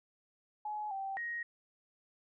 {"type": "tone with pitch steps", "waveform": "sine", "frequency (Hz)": [845, 778, 1879], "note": ["G#5", "G5", "A#6"], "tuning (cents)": [30, -13, 13], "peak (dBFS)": -36, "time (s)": [0.65, 1.43], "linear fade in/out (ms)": 5, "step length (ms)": 260, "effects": []}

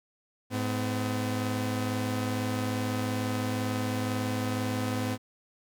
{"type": "tone pair together", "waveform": "sawtooth", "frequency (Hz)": [106.01, 253.9], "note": ["G#2", "B3"], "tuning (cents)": [36, 48], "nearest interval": "octave + minor third", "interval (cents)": 1512, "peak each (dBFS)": -27, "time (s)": [0.5, 5.18], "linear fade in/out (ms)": 50, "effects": []}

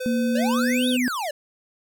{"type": "tone", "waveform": "square", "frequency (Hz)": 509, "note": "C5", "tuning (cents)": -48, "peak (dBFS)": -28, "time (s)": [0, 0.97], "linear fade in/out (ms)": 10}
{"type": "tone with pitch glide", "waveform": "sine", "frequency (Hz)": [234.1, 249.5], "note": ["A#3", "B3"], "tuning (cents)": [8, 18], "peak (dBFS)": -20, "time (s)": [0.06, 1.08], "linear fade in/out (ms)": 0, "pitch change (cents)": 110, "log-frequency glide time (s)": [0.48, 0.83]}
{"type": "exponential two-way sweep", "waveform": "square", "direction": "up then down", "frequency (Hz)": [531, 3835, 558], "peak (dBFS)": -26, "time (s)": [0.35, 1.31], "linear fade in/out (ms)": 5, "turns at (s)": 0.89}
{"effects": []}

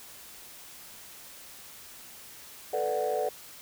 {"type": "chord", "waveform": "sine", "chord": "B minor seventh", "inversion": "third", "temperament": "equal", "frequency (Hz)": [440, 493.9, 587.3, 740], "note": ["A4", "B4", "D5", "F#5"], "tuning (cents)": [0, 0, 0, 0], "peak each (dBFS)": -31, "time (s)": [2.73, 3.29], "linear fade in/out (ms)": 5, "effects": ["tanh soft clip ceiling -20 dBFS", "white hiss -48 dBFS RMS until 3.61 s"]}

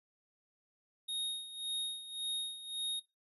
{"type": "tone with tremolo", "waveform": "square", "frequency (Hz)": 3729, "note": "A#7", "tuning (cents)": 0, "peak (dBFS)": -34, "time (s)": [1.08, 3], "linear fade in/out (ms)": 10, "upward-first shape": "sine", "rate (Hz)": 1.8, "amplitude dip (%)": 75, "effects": ["noise-tail reverb RT60 0.2 s tail -21 dB re dry", "resampled to 32000 Hz"]}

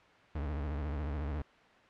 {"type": "tone with vibrato", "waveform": "40% pulse", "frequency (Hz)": 73.42, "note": "D2", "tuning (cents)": 0, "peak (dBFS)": -33, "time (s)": [0.35, 1.42], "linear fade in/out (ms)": 5, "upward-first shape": "sine", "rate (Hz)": 14, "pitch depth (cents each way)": 120, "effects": ["white hiss -59 dBFS RMS until 1.89 s", "low-pass 2000 Hz 12 dB/octave"]}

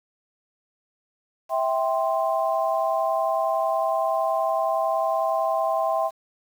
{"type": "chord", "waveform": "sine", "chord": "C major", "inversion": "first", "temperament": "just", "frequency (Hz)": [654.1, 784.9, 1046.5], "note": ["E5", "G5", "C6"], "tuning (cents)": [-14, 2, 0], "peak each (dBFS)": [-23, -26, -27], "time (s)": [1.49, 6.11], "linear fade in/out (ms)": 50, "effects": ["8-bit"]}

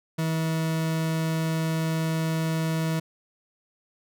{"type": "tone", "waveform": "40% pulse", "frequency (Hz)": 161, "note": "E3", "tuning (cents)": -41, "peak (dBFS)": -23, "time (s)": [0.18, 3], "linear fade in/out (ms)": 10, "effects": []}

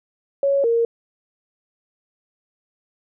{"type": "tone pair in turn", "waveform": "sine", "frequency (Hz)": [556, 464.1], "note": ["C#5", "A#4"], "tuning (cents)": [5, -8], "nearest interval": "minor third", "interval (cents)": 313, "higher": "first", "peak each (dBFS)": -15, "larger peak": "neither", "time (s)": [[0.43, 0.64], [0.64, 0.85]], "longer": "neither", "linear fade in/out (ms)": 2, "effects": []}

